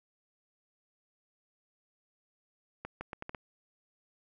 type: accelerating click train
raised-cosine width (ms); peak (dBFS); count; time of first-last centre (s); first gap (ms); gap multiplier
0.5; -24; 6; 2.85-3.348; 160; 0.76
effects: none

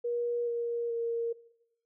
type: tone with pitch steps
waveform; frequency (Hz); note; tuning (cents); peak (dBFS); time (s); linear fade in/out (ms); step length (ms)
sine; 477.3 / 471 / 464.8; A#4 / A#4 / A#4; +41 / +18 / -5; -29; 0.04-1.33; 10; 430
effects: noise-tail reverb RT60 0.8 s tail -19 dB re dry

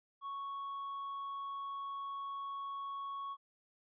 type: tone with tanh clipping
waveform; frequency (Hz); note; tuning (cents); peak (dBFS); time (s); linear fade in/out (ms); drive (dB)
triangle; 1108.7; C#6; 0; -40; 0.21-3.37; 50; 7
effects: resampled to 11025 Hz

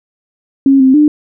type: tone with pitch steps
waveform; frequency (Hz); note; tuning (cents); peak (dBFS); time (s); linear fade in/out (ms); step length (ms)
sine; 272.5 / 262.7 / 299.3; C#4 / C4 / D4; -29 / +7 / +33; -4; 0.66-1.08; 2; 140
effects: none

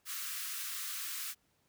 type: high-pass noise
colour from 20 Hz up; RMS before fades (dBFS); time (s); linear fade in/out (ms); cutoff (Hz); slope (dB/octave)
white; -40; 0.05-1.35; 50; 1100; 96
effects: pink hiss -74 dBFS RMS until 1.68 s + high-pass 60 Hz 12 dB/octave

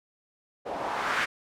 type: noise with low-pass filter sweep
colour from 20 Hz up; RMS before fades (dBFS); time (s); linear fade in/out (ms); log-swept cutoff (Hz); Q
blue; -30; 0.65-1.26; 20; 550 to 1800; 2.1
effects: none

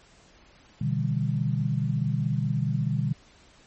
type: chord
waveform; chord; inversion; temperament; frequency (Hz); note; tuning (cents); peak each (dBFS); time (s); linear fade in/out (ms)
sine; E minor seventh; second; just; 123.61 / 148.33 / 164.81 / 197.78; B2 / D3 / E3 / G3; +2 / +18 / 0 / +16; -27 / -27 / -33 / -31; 0.81-3.13; 5
effects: pink hiss -56 dBFS RMS until 3.66 s + MP3 32 kbps

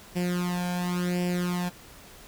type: tone with flanger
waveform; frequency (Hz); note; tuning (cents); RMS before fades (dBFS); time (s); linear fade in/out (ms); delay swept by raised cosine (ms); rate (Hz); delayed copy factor
sawtooth; 177.9; F3; +32; -28; 0.15-1.7; 20; 0.38 to 1.26; 0.93; +0.8
effects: pink hiss -49 dBFS RMS until 2.27 s

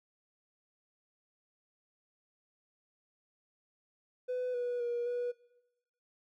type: tone with pitch steps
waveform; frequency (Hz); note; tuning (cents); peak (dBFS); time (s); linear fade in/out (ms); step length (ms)
triangle; 501 / 487.8 / 477.7 / 486.5; B4 / B4 / A#4 / B4; +25 / -21 / +42 / -26; -29; 4.28-5.32; 20; 260
effects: noise-tail reverb RT60 1.0 s tail -23 dB re dry + tanh soft clip ceiling -28 dBFS

